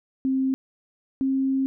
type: tone pair in turn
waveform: sine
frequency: 264.6 / 267.5 Hz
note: C4 / C4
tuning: +20 / +38 cents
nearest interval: unison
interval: 18 cents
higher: second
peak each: -20 dBFS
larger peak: neither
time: 0.25-0.54 / 1.21-1.66 s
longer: second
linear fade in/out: 0 ms
effects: none